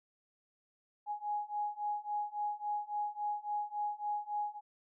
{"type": "beating tone pair", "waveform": "sine", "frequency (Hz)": [830.6, 834.2], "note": ["G#5", "G#5"], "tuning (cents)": [0, 7], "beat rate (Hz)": 3.6, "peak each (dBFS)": [-38, -37], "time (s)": [1.06, 4.61], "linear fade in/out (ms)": 50, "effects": []}